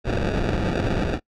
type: noise with sample-and-hold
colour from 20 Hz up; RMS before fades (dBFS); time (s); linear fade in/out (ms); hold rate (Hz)
pink; -23; 0.04-1.2; 50; 1050
effects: noise-tail reverb RT60 0.1 s tail -23 dB re dry + low-pass 4000 Hz 12 dB/octave